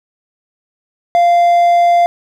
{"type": "tone", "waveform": "triangle", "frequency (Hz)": 694, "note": "F5", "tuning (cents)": -11, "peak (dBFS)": -5, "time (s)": [1.15, 2.06], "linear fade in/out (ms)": 0, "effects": []}